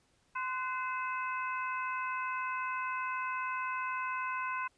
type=harmonic tone with a mistuned harmonic; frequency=516 Hz; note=C5; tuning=24 cents flat; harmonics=2 / 3 / 4 / 5; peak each=-35 / -39 / -45 / -42 dBFS; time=0.35-4.68 s; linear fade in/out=10 ms; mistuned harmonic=3; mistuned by=-56 cents; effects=pink hiss -71 dBFS RMS until 4.77 s + resampled to 22050 Hz

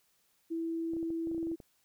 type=tone; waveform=sine; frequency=329.6 Hz; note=E4; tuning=in tune; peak=-32 dBFS; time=0.5-1.56 s; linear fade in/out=20 ms
type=clicks; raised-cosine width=2 ms; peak=-35 dBFS; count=12; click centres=0.935 / 0.967 / 1.029 / 1.104 / 1.272 / 1.315 / 1.347 / 1.38 / 1.429 / 1.47 / 1.516 / 1.602 s
effects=white hiss -72 dBFS RMS until 1.84 s

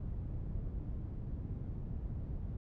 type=low-pass noise; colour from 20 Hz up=white; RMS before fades=-40 dBFS; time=0-2.57 s; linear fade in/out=5 ms; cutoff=100 Hz; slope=12 dB/octave; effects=none

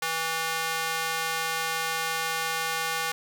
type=tone with high-pass filter; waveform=square; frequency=162.9 Hz; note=E3; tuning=20 cents flat; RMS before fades=-29 dBFS; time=0.02-3.12 s; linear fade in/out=5 ms; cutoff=1100 Hz; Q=0.9; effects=none

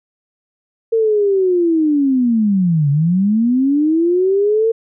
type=linear two-way sweep; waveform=sine; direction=down then up; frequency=457.8 to 138.59 to 457.8 Hz; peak=-11 dBFS; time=0.92-4.72 s; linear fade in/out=10 ms; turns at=2.9 s; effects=none

